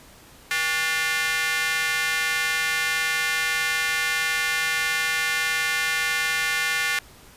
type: tone with high-pass filter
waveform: square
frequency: 160.8 Hz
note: E3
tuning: 43 cents flat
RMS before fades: -24 dBFS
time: 0.51-6.99 s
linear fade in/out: 0 ms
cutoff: 1800 Hz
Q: 2.4
effects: pink hiss -49 dBFS RMS until 7.36 s + resampled to 32000 Hz